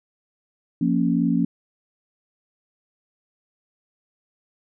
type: chord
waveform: sine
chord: Bb minor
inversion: second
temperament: equal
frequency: 174.61 / 233.1 / 277.2 Hz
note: F3 / Bb3 / Db4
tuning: 0 / 0 / 0 cents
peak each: -22 dBFS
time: 0.81-1.45 s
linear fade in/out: 5 ms
effects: none